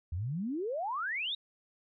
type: exponential sweep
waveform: sine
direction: up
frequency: 77.78 to 3861 Hz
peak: -32 dBFS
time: 0.12-1.35 s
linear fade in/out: 5 ms
effects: none